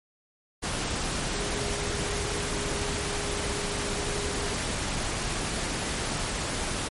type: tone in noise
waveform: sine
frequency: 408.6 Hz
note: G#4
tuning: 28 cents flat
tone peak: -36 dBFS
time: 1.34-4.54 s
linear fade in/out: 20 ms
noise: pink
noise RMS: -30 dBFS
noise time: 0.62-6.89 s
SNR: -9 dB
effects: MP3 48 kbps